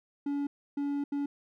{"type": "tone bursts at uneven times", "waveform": "triangle", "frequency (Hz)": 284.6, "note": "C#4", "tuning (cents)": 46, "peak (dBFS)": -27, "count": 3, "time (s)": [[0.26, 0.47], [0.77, 1.04], [1.12, 1.26]], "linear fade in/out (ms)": 5, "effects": []}